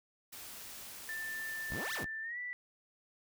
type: noise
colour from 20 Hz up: white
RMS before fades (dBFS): -48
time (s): 0.32-2.04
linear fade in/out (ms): 10
type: tone with pitch glide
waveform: sine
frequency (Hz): 1774 to 1968.4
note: A6 to B6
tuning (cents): +14 to -6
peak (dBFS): -38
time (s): 1.09-2.53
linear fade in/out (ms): 0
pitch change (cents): +180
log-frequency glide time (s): 2.22-2.38
type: exponential two-way sweep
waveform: 15% pulse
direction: up then down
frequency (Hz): 41.7 to 2100 to 41.7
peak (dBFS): -33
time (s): 1.7-2.06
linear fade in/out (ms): 10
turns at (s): 1.94
effects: none